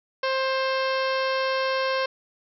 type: harmonic tone with a mistuned harmonic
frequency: 528 Hz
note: C5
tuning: 16 cents sharp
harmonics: 1 / 2 / 3 / 4 / 5 / 6 / 7 / 8 / 9 / 10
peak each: -25 / -28 / -31 / -36 / -35 / -38 / -42 / -38 / -41 / -41 dBFS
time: 0.23-2.06 s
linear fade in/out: 5 ms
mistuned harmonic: 10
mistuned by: +46 cents
effects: none